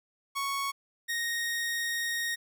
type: tone pair in turn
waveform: sawtooth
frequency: 1108.7 / 1864.6 Hz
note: C#6 / A#6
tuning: 0 / 0 cents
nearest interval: major sixth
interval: 900 cents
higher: second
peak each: -26 dBFS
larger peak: neither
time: 0.35-0.72 / 1.08-2.36 s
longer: second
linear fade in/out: 20 ms
effects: none